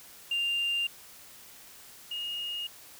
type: tone pair in turn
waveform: sine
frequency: 2794 / 2856 Hz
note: F7 / F7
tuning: 0 / +38 cents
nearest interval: unison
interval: 38 cents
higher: second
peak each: -25 / -32 dBFS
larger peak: first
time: 0.31-0.87 / 2.11-2.67 s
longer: neither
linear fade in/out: 5 ms
effects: tanh soft clip ceiling -24 dBFS + white hiss -51 dBFS RMS until 2.99 s